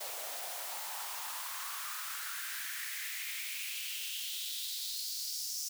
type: noise with high-pass filter sweep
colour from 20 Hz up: white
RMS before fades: -40 dBFS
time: 0-5.69 s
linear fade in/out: 10 ms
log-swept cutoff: 560 to 5700 Hz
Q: 3.8
effects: none